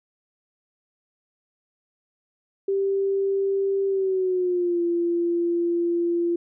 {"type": "tone with pitch glide", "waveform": "sine", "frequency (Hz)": [392, 343.2], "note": ["G4", "F4"], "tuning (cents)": [0, -30], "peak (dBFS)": -20, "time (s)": [2.68, 6.36], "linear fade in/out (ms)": 5, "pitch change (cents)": -230, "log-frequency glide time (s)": [3.87, 4.82], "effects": []}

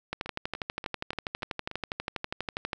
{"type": "two click trains", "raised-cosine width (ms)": 0.3, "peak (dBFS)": [-22, -15], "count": [6, 33], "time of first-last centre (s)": [[0.26, 1.713], [0.13, 2.732]], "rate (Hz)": [3.44, 12.3], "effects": []}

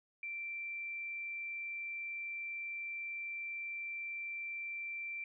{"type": "tone", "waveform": "sine", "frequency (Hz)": 2349, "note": "D7", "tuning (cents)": 0, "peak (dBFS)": -39, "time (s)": [0.23, 5.24], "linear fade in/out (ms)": 2, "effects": []}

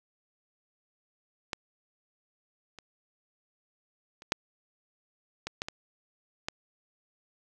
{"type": "clicks", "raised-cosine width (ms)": 0.2, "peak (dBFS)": [-14, -28, -30, -7, -17, -15, -18, -14], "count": 8, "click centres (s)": [1.532, 2.787, 4.221, 4.321, 5.47, 5.619, 5.685, 6.485], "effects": []}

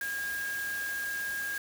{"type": "tone in noise", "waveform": "sine", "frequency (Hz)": 1626, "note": "G#6", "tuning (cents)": -37, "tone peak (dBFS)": -32, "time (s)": [0.01, 1.58], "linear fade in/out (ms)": 2, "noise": "white", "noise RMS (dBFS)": -42, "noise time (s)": [0.01, 1.58], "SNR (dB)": 7, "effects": []}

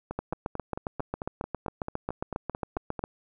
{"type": "two click trains", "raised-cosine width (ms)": 1, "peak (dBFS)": [-19, -16], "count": [14, 22], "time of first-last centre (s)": [[0.11, 2.992], [0.19, 3.039]], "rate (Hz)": [4.51, 7.37], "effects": []}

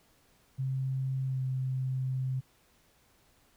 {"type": "tone with pitch glide", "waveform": "sine", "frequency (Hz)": [132.5, 130.45], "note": ["C3", "C3"], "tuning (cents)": [22, -5], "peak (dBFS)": -29, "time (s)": [0.58, 2.41], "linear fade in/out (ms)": 20, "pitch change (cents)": -27, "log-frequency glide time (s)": [1.26, 1.41], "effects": ["pink hiss -66 dBFS RMS until 3.56 s"]}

